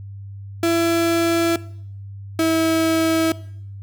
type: tone pair in turn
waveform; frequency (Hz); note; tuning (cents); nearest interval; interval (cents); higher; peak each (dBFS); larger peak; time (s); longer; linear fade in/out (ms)
35% pulse; 334.9 / 324.2; E4 / E4; +27 / -29; minor second; 56; first; -14; neither; 0.63-1.56 / 2.39-3.32; neither; 2
effects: noise-tail reverb RT60 0.7 s tail -20 dB re dry + added 99 Hz sine -32 dBFS peak until 3.82 s